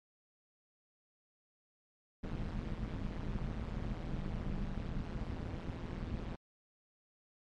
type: noise with amplitude modulation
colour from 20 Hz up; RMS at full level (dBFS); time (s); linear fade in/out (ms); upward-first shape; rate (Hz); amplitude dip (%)
brown; -35; 2.23-6.36; 10; sine; 167; 100
effects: low-pass 4000 Hz 12 dB/octave + MP3 64 kbps

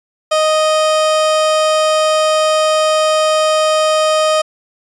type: tone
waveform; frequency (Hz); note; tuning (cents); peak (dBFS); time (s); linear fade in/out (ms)
30% pulse; 622.3; D#5; 0; -8; 0.31-4.42; 10
effects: resampled to 22050 Hz

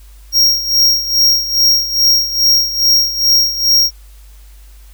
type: tone with tremolo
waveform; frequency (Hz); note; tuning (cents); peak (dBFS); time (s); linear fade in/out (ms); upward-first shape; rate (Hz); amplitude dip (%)
square; 5588; F8; 0; -7; 0.32-3.91; 50; sine; 2.4; 75
effects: added 50 Hz sine -36 dBFS peak until 4.93 s + white hiss -49 dBFS RMS until 4.93 s

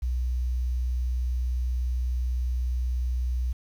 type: tone with quantisation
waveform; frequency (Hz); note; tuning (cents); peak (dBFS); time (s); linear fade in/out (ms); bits
sine; 61.74; B1; 0; -24; 0.02-3.53; 10; 9
effects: none

